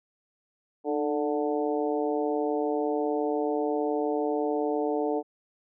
harmonic tone with a mistuned harmonic, 147.1 Hz, D3, 3 cents sharp, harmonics 2 / 3 / 4 / 5 / 6, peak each -30 / -28 / -33 / -33 / -38 dBFS, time 0.84-5.23 s, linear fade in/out 50 ms, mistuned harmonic 2, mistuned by +49 cents, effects none

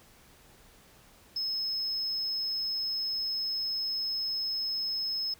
sine tone, 5180 Hz, E8, 31 cents flat, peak -27 dBFS, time 1.36-5.34 s, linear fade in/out 5 ms, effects tanh soft clip ceiling -28 dBFS + pink hiss -58 dBFS RMS until 5.39 s

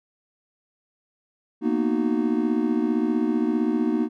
triangle chord, B major seventh, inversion third, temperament just, 231.5 / 246.9 / 308.7 / 370.4 Hz, A#3 / B3 / D#4 / F#4, -12 / 0 / -14 / +2 cents, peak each -23 / -25 / -22 / -27 dBFS, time 1.61-4.09 s, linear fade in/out 50 ms, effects none

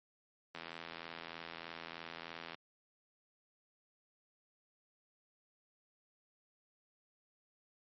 click train, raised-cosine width 0.3 ms, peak -28 dBFS, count 167, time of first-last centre 0.55-2.545 s, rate 83.2 Hz, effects high-pass 150 Hz 12 dB/octave + MP3 32 kbps

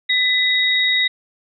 sine tone pair together, 2001 / 3777 Hz, B6 / A#7, +22 / +22 cents, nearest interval major seventh, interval 1100 cents, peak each -17 dBFS, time 0.09-1.08 s, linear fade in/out 10 ms, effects none

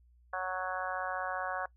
harmonic tone, 185 Hz, F#3, in tune, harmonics 3 / 4 / 5 / 6 / 7 / 8 / 9, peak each -41 / -38 / -44 / -39 / -45 / -40 / -42 dBFS, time 0.33-1.66 s, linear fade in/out 5 ms, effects noise-tail reverb RT60 0.1 s tail -21 dB re dry + added 60 Hz sine -60 dBFS peak until 1.76 s

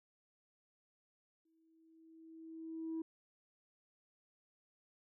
sine tone with exponential growth, 323.8 Hz, E4, 31 cents flat, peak -35 dBFS, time 1.45-3.02 s, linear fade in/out 5 ms, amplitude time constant 340 ms, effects tanh soft clip ceiling -35 dBFS

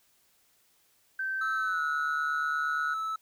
sine tone with pitch glide, 1551 to 1455.5 Hz, G6 to F#6, -19 to -29 cents, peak -29 dBFS, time 1.19-2.94 s, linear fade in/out 5 ms, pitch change -110 cents, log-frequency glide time 1.54-1.82 s
triangle tone, 1307 Hz, E6, 15 cents flat, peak -28 dBFS, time 1.41-3.16 s, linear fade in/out 5 ms
effects tanh soft clip ceiling -18 dBFS + white hiss -67 dBFS RMS until 3.21 s

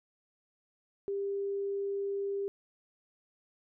sine tone, 397.9 Hz, G4, 26 cents sharp, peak -31 dBFS, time 1.08-2.48 s, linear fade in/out 0 ms, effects none

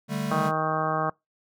square chord, D suspended fourth, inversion none, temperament equal, 146.83 / 196 / 220 Hz, D3 / G3 / A3, 0 / 0 / 0 cents, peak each -32 dBFS, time 0.08-0.52 s, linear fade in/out 50 ms
harmonic tone, 157 Hz, D#3, 16 cents sharp, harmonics 1 / 2 / 3 / 4 / 5 / 6 / 7 / 8 / 9 / 10, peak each -32 / -36 / -34 / -31 / -30 / -40 / -30 / -31 / -42 / -37 dBFS, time 0.31-1.1 s, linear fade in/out 5 ms
effects noise-tail reverb RT60 0.2 s tail -25 dB re dry

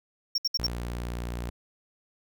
triangle tone bursts, 5510 Hz, F8, 24 cents flat, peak -22 dBFS, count 4, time 0.35-0.669 s, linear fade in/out 5 ms, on 31 ms, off 65 ms
sawtooth tone, 59.5 Hz, A#1, 36 cents sharp, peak -28 dBFS, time 0.59-1.5 s, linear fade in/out 5 ms
effects none

